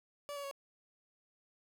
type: tone with pitch steps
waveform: 30% pulse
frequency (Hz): 577 / 566.1 / 555.4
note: D5 / C#5 / C#5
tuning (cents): -31 / +36 / +3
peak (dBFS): -38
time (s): 0.29-0.512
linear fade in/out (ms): 0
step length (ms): 74
effects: none